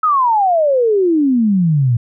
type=exponential sweep; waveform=sine; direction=down; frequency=1301 to 113.9 Hz; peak=-10 dBFS; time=0.03-1.97 s; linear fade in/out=5 ms; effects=none